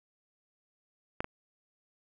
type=clicks; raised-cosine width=0.5 ms; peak=-16 / -22 dBFS; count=2; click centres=1.205 / 1.244 s; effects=none